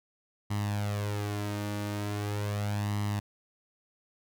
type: tone with flanger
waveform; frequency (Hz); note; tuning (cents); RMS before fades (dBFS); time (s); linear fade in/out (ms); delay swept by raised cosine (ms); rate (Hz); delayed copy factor
sawtooth; 103.2; G#2; -10; -32; 0.5-3.2; 10; 0.99 to 3.39; 0.4; +0.65
effects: none